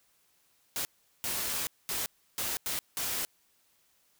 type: noise bursts at uneven times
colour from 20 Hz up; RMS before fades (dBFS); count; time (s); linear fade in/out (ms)
white; -33; 6; 0.76-0.85 / 1.24-1.67 / 1.89-2.06 / 2.38-2.57 / 2.66-2.79 / 2.97-3.25; 0
effects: white hiss -69 dBFS RMS until 4.19 s